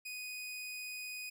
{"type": "tone", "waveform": "sawtooth", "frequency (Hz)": 2489, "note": "D#7", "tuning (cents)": 0, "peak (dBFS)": -38, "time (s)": [0.05, 1.3], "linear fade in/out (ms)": 10, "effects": []}